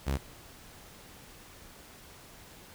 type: tone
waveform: sawtooth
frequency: 68.5 Hz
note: C#2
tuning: 20 cents flat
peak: -24 dBFS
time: 0.06-0.18 s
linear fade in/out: 20 ms
effects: pink hiss -52 dBFS RMS until 2.74 s